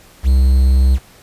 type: tone with quantisation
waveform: triangle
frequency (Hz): 65.5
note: C2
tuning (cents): +2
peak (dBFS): -6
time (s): 0.23-0.99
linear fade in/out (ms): 50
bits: 6
effects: pink hiss -45 dBFS RMS until 1.22 s + resampled to 32000 Hz